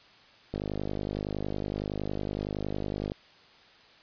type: click train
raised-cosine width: 2 ms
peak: -19 dBFS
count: 132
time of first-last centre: 0.54-3.119 s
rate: 50.8 Hz
effects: white hiss -56 dBFS RMS until 4.02 s + resampled to 11025 Hz